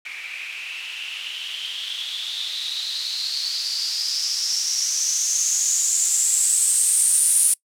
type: noise with low-pass filter sweep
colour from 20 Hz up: violet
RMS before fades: -23 dBFS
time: 0.05-7.54 s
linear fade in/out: 5 ms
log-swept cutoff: 2300 to 9700 Hz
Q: 7.8
effects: noise-tail reverb RT60 0.1 s tail -23 dB re dry